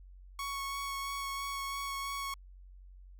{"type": "tone with vibrato", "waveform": "sawtooth", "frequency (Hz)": 1108.7, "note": "C#6", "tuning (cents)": 0, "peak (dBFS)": -32, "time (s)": [0.39, 2.34], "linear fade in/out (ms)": 2, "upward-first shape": "sine", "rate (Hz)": 3, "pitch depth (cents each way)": 11, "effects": ["added 46 Hz sine -50 dBFS peak until 3.19 s"]}